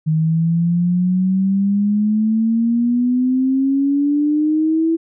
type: exponential sweep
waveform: sine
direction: up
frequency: 155.56 to 330.5 Hz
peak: -13 dBFS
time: 0.06-4.97 s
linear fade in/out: 20 ms
effects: none